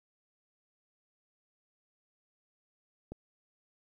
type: click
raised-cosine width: 2 ms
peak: -28 dBFS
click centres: 3.12 s
effects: 11-bit